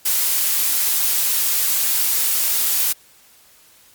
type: noise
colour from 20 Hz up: blue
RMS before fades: -18 dBFS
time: 0.05-2.93 s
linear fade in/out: 10 ms
effects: white hiss -51 dBFS RMS until 3.94 s + Opus 48 kbps